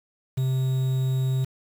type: tone with quantisation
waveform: triangle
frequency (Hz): 130.81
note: C3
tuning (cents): 0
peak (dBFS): -19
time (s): 0.37-1.45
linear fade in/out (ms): 10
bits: 7
effects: none